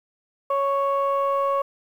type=tone pair together; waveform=sine; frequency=554.4 / 1108.7 Hz; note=C#5 / C#6; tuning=0 / 0 cents; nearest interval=octave; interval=1200 cents; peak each=-21 / -21 dBFS; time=0.5-1.62 s; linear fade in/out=5 ms; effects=tanh soft clip ceiling -15 dBFS + 9-bit